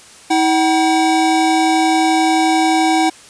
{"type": "tone pair together", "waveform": "square", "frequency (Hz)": [321.1, 759.7], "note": ["E4", "F#5"], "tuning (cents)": [-45, 46], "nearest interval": "octave + minor third", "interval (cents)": 1491, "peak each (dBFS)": -15, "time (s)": [0.3, 3.1], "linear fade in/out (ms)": 10, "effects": ["white hiss -41 dBFS RMS until 3.29 s", "resampled to 22050 Hz"]}